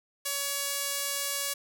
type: tone with band-pass filter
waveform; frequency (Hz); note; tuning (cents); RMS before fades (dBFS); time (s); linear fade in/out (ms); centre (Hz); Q
sawtooth; 563; C#5; +27; -32; 0.25-1.54; 10; 11000; 0.62
effects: none